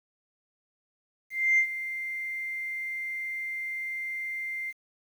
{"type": "tone with ADSR envelope", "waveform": "sine", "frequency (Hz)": 2093, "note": "C7", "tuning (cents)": 0, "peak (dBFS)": -17, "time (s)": [1.3, 4.73], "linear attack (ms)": 280, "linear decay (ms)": 82, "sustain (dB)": -14, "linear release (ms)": 37, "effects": ["tanh soft clip ceiling -15 dBFS", "9-bit"]}